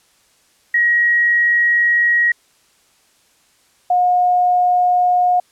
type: tone pair in turn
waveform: sine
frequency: 1898 / 719.6 Hz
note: A#6 / F#5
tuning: +31 / -48 cents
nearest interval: octave + perfect fourth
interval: 1679 cents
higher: first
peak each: -11 dBFS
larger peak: neither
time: 0.74-2.32 / 3.9-5.4 s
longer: first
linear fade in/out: 5 ms
effects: white hiss -56 dBFS RMS until 5.51 s + low-pass 10000 Hz 12 dB/octave